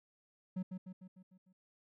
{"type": "tone with echo", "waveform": "triangle", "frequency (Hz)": 185, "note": "F#3", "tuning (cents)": 0, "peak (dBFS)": -33, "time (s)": [0.56, 0.63], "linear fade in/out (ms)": 10, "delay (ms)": 150, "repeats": 6, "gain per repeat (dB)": -5, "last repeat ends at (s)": 1.53, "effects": []}